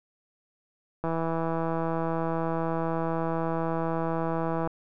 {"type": "click train", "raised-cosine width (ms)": 1, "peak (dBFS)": -16, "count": 597, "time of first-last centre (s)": [1.04, 4.674], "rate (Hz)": 164, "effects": []}